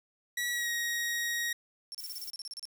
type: tone with pitch glide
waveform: sawtooth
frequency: 1932 to 1886.8 Hz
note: B6 to A#6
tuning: -39 to +20 cents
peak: -27 dBFS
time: 0.37-1.53 s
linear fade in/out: 5 ms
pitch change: -41 cents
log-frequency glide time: 0.51-0.7 s
type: tone bursts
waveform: 35% pulse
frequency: 5440 Hz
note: F8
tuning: 46 cents flat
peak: -36 dBFS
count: 13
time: 1.92-2.654 s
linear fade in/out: 0 ms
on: 26 ms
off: 33 ms
type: noise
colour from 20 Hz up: violet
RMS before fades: -44 dBFS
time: 1.98-2.31 s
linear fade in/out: 20 ms
effects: none